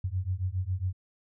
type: beating tone pair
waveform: sine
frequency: 89.2 / 96.5 Hz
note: F2 / G2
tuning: +37 / -27 cents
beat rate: 7.3 Hz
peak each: -31 dBFS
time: 0.04-0.93 s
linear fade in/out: 5 ms
effects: none